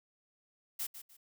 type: noise with echo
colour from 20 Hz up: blue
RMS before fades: -37 dBFS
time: 0.79-0.87 s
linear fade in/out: 10 ms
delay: 150 ms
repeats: 2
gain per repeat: -11 dB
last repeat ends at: 1.17 s
effects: none